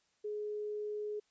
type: tone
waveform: sine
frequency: 420 Hz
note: G#4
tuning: 19 cents sharp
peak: -36 dBFS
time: 0.24-1.2 s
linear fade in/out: 10 ms
effects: white hiss -75 dBFS RMS until 1.3 s + resampled to 16000 Hz